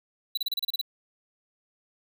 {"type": "tone bursts", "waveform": "square", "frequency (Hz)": 3951, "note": "B7", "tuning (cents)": 0, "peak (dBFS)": -26, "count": 9, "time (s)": [0.35, 0.814], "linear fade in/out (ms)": 5, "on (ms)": 24, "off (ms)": 31, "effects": []}